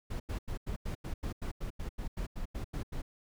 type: noise bursts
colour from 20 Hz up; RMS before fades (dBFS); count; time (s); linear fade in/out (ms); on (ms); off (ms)
brown; -36; 16; 0.1-3.02; 10; 100; 88
effects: none